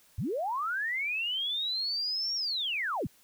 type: linear two-way sweep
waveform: sine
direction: up then down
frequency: 70 to 5620 to 70 Hz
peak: -29 dBFS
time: 0.18-3.07 s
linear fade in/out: 5 ms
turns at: 2.35 s
effects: white hiss -62 dBFS RMS until 3.23 s